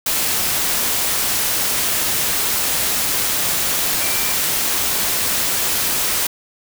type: tone in noise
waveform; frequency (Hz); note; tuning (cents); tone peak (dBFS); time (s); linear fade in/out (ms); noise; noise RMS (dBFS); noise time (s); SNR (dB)
sine; 2348; D7; -1; -29; 4.01-4.34; 5; white; -19; 0.06-6.27; -13
effects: none